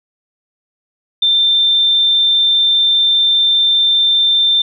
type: tone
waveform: sine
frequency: 3575 Hz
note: A7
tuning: 27 cents sharp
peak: -9 dBFS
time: 1.22-4.62 s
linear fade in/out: 5 ms
effects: none